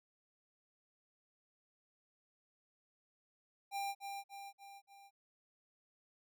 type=tone with echo; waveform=square; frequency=795 Hz; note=G5; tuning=24 cents sharp; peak=-38 dBFS; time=3.71-3.95 s; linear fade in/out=50 ms; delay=290 ms; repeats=4; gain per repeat=-5 dB; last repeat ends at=5.11 s; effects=none